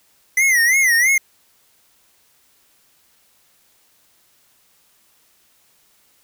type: tone with vibrato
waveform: square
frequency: 2000 Hz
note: B6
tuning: 21 cents sharp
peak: -13 dBFS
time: 0.37-1.18 s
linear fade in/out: 5 ms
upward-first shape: sine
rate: 3 Hz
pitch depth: 150 cents each way
effects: white hiss -58 dBFS RMS until 6.23 s